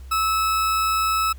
40% pulse tone, 1300 Hz, E6, 24 cents flat, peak -18 dBFS, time 0.11-1.33 s, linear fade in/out 10 ms, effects added 65 Hz sine -36 dBFS peak until 1.38 s + pink hiss -55 dBFS RMS until 1.38 s

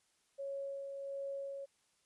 sine tone with tremolo, 553 Hz, C#5, 4 cents flat, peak -38 dBFS, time 0.38-1.66 s, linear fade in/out 20 ms, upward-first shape sine, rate 1.4 Hz, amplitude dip 35%, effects white hiss -75 dBFS RMS until 2.05 s + resampled to 24000 Hz

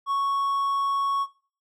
triangle tone, 1108.7 Hz, C#6, in tune, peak -20 dBFS, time 0.06-1.27 s, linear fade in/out 50 ms, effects noise-tail reverb RT60 0.4 s tail -18 dB re dry

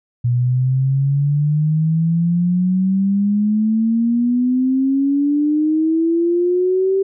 sine exponential sweep, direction up, 120 to 390.8 Hz, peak -13 dBFS, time 0.24-7.03 s, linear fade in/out 10 ms, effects none

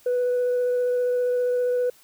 sine tone with vibrato, 493.9 Hz, B4, in tune, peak -18 dBFS, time 0.06-1.9 s, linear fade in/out 5 ms, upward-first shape triangle, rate 15 Hz, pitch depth 10 cents each way, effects tanh soft clip ceiling -18 dBFS + white hiss -55 dBFS RMS until 2.03 s

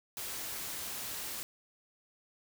white noise, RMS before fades -40 dBFS, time 0.17-1.43 s, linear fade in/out 0 ms, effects none

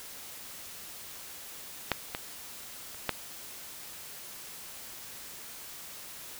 clicks, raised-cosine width 0.3 ms, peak -9 / -16 / -30 / -10 dBFS, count 4, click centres 1.917 / 2.149 / 2.946 / 3.093 s, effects white hiss -45 dBFS RMS until 6.39 s

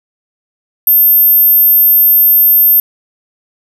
sine tone, 13290 Hz, G#9, in tune, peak -4 dBFS, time 0.87-2.8 s, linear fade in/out 2 ms, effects 7-bit

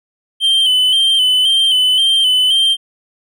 triangle tone with vibrato, 3085 Hz, G7, 28 cents flat, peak -8 dBFS, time 0.4-2.77 s, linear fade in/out 50 ms, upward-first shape square, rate 1.9 Hz, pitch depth 40 cents each way, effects none

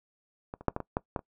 clicks, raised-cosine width 1 ms, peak -23 / -30 / -9 / -17 / -21 / -13 / -15 / -29 dBFS, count 8, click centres 0.539 / 0.61 / 0.683 / 0.764 / 0.803 / 0.969 / 1.162 / 1.192 s, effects noise-tail reverb RT60 0.1 s tail -21 dB re dry

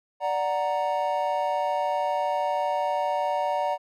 triangle chord, D augmented, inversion none, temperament equal, 587.3 / 740 / 932.3 Hz, D5 / F#5 / A#5, 0 / 0 / 0 cents, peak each -26 dBFS, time 0.2-3.78 s, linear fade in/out 50 ms, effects none

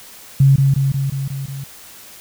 sine tone with echo, 136.8 Hz, C#3, 23 cents flat, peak -7 dBFS, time 0.4-0.56 s, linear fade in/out 5 ms, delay 180 ms, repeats 6, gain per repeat -3 dB, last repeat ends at 1.64 s, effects white hiss -40 dBFS RMS until 2.2 s

